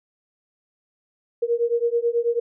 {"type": "beating tone pair", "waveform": "sine", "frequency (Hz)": [466.2, 475.4], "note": ["A#4", "A#4"], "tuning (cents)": [0, 34], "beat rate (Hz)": 9.2, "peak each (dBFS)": -22, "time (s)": [1.42, 2.4], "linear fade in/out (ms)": 10, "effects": []}